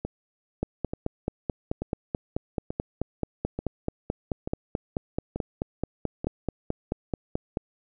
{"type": "two click trains", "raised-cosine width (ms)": 2, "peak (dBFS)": [-17, -13], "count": [8, 33], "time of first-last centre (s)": [[0.05, 6.245], [0.63, 7.571]], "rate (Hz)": [1.13, 4.61], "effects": []}